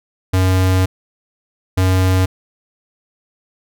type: tone pair in turn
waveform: square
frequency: 93.2 / 93.2 Hz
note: F#2 / F#2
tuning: +13 / +13 cents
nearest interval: unison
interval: 0 cents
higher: neither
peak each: -12 dBFS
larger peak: neither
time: 0.33-0.86 / 1.77-2.26 s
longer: first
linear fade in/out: 10 ms
effects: none